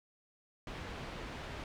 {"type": "low-pass noise", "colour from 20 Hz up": "pink", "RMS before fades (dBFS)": -44, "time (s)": [0.67, 1.64], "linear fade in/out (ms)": 2, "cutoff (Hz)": 3300, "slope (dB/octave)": 12, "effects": []}